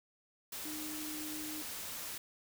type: tone in noise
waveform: sine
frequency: 306.6 Hz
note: D#4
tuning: 25 cents flat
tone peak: -43 dBFS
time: 0.65-1.62 s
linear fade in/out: 5 ms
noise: white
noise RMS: -43 dBFS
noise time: 0.52-2.18 s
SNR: -3 dB
effects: none